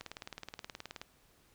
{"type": "click train", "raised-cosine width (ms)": 0.2, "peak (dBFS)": -25, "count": 20, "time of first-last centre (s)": [0.01, 1.015], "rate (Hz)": 18.9, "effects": ["pink hiss -67 dBFS RMS until 1.54 s"]}